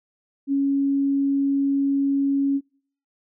sine tone, 277.2 Hz, C#4, in tune, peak -18 dBFS, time 0.47-2.61 s, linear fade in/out 50 ms, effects noise-tail reverb RT60 0.5 s tail -25 dB re dry

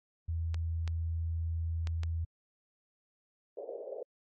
sine tone, 82.41 Hz, E2, in tune, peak -31 dBFS, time 0.28-2.25 s, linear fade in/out 10 ms
clicks, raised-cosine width 0.2 ms, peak -25 dBFS, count 4, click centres 0.544 / 0.877 / 1.872 / 2.034 s
pink band-pass noise, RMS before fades -42 dBFS, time 3.57-4.03 s, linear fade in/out 5 ms, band 440 to 580 Hz, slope 48 dB/octave
effects AAC 64 kbps

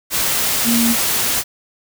sine tone in noise, 233.1 Hz, A#3, in tune, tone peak -14 dBFS, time 0.64-0.96 s, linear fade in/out 50 ms, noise white, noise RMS -18 dBFS, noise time 0.1-1.44 s, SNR +1 dB, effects none

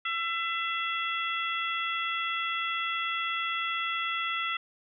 harmonic tone, 671 Hz, E5, 31 cents sharp, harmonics 2 / 3 / 4 / 5, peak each -32 / -34 / -35 / -36 dBFS, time 0.05-4.57 s, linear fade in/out 5 ms, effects none

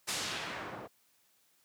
white noise with low-pass filter sweep, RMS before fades -39 dBFS, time 0.07-0.88 s, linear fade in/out 20 ms, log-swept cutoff 9200 to 680 Hz, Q 0.88, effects white hiss -70 dBFS RMS until 1.64 s + high-pass 100 Hz 12 dB/octave

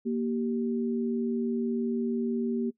sine tone pair together, 234.6 / 388.5 Hz, A#3 / G4, +11 / -16 cents, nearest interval major sixth, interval 873 cents, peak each -27 / -32 dBFS, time 0.05-2.71 s, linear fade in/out 20 ms, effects noise-tail reverb RT60 0.1 s tail -19 dB re dry

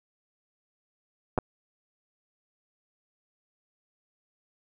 clicks, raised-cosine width 1 ms, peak -11 / -12 dBFS, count 2, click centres 1.378 / 1.386 s, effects none

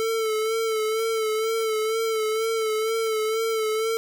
square tone with vibrato, 442.3 Hz, A4, 9 cents sharp, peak -23 dBFS, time 0-3.97 s, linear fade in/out 0 ms, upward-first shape sine, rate 2.1 Hz, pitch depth 39 cents each way, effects none

